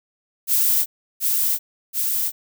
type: noise with echo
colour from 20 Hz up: violet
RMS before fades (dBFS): -18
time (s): 0.47-0.86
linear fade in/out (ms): 50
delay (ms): 730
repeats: 2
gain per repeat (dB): -2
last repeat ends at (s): 2.32
effects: none